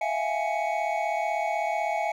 triangle tone cluster, 652 / 688 / 774 / 836 / 2231 Hz, E5 / F5 / G5 / G#5 / C#7, -19 / -26 / -22 / +11 / +11 cents, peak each -29 / -29 / -35 / -27 / -33 dBFS, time 0.01-2.12 s, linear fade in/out 5 ms, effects none

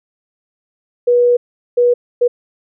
sine tone bursts at uneven times, 485.5 Hz, B4, 30 cents flat, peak -8 dBFS, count 3, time 1.07-1.37 / 1.77-1.94 / 2.21-2.28 s, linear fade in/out 10 ms, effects none

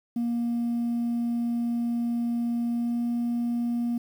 sine tone with pitch glide, 236.2 to 237.7 Hz, A#3 to A#3, +23 to +34 cents, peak -22 dBFS, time 0.16-3.98 s, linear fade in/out 5 ms, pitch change +11 cents, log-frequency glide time 2.69-3.03 s, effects tanh soft clip ceiling -23 dBFS + 9-bit

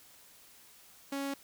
sawtooth tone, 277.2 Hz, C#4, in tune, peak -30 dBFS, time 1.12-1.34 s, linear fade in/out 5 ms, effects white hiss -58 dBFS RMS until 1.43 s

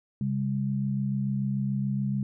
sine tone pair together, 134.3 / 201.2 Hz, C3 / G3, +46 / +45 cents, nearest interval perfect fifth, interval 699 cents, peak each -28 dBFS, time 0.21-2.23 s, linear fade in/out 2 ms, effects none

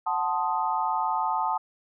sine chord, F# diminished seventh, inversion none, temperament equal, 740 / 880 / 1046.5 / 1244.5 Hz, F#5 / A5 / C6 / Eb6, 0 / 0 / 0 / 0 cents, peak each -31 / -26 / -32 / -31 dBFS, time 0.06-1.58 s, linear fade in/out 10 ms, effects none

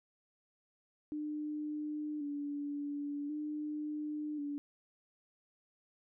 sine tone with vibrato, 294.5 Hz, D4, 5 cents sharp, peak -36 dBFS, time 1.12-4.58 s, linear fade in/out 0 ms, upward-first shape square, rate 0.46 Hz, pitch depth 36 cents each way, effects none

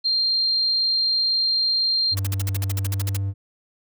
sine tone, 4186 Hz, C8, in tune, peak -18 dBFS, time 0.04-2.15 s, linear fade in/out 20 ms
triangle tone with pitch glide, 97.1 to 98.11 Hz, G2 to G2, -16 to +2 cents, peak -20 dBFS, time 2.11-3.34 s, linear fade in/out 50 ms, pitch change +18 cents, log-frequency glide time 2.67-3.13 s
white noise bursts, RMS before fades -30 dBFS, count 14, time 2.17-3.168 s, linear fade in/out 2 ms, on 23 ms, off 52 ms
effects none

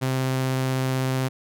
sawtooth tone with vibrato, 130.81 Hz, C3, in tune, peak -18 dBFS, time 0.01-1.29 s, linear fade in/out 20 ms, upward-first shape triangle, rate 16 Hz, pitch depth 9 cents each way, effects none

